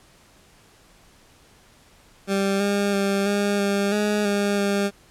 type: tone with pitch steps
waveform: 20% pulse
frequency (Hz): 196.5 / 201.6 / 198 / 202.8 / 200.2 / 208.8 / 202.6 / 200.6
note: G3 / G3 / G3 / G#3 / G3 / G#3 / G#3 / G3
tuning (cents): +4 / +49 / +18 / -41 / +37 / +10 / -43 / +40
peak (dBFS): -15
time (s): 2.27-4.91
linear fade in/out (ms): 50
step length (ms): 330
effects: pink hiss -54 dBFS RMS until 5.1 s + low-pass 11000 Hz 12 dB/octave